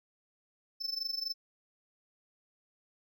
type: tone with amplitude modulation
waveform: triangle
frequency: 5274 Hz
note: E8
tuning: in tune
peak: -29 dBFS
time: 0.8-1.34 s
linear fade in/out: 20 ms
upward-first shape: sine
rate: 24 Hz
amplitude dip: 85%
effects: none